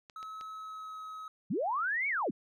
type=clicks; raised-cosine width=0.2 ms; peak=-32 dBFS; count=3; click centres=0.098 / 0.229 / 0.411 s
type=tone with pitch glide; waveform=triangle; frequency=1289 to 1276.4 Hz; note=E6 to D#6; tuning=-39 to +44 cents; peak=-39 dBFS; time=0.16-1.28 s; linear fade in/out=2 ms; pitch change=-17 cents; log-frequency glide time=0.52-1.01 s
type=linear two-way sweep; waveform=sine; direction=up then down; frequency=138.59 to 2300 to 138.59 Hz; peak=-29 dBFS; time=1.5-2.31 s; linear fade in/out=10 ms; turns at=2.08 s
effects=none